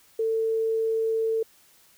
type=tone; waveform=sine; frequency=447.2 Hz; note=A4; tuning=28 cents sharp; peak=-22 dBFS; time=0.19-1.43 s; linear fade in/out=5 ms; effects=white hiss -58 dBFS RMS until 1.97 s